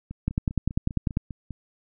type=two click trains; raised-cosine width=5 ms; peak=-10 / -23 dBFS; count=10 / 8; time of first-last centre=0.28-1.171 / 0.11-1.507 s; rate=10.1 / 5.01 Hz; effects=none